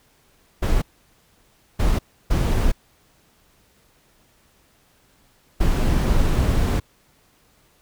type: noise bursts at uneven times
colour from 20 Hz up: brown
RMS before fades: -18 dBFS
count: 4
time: 0.62-0.82 / 1.79-1.99 / 2.3-2.72 / 5.6-6.8 s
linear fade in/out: 10 ms
effects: pink hiss -59 dBFS RMS until 7.81 s